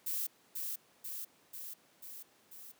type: noise with echo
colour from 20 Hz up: violet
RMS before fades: -36 dBFS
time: 0.06-0.27 s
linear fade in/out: 10 ms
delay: 490 ms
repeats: 5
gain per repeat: -3 dB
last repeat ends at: 2.72 s
effects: pink hiss -66 dBFS RMS until 2.79 s + high-pass 200 Hz 12 dB/octave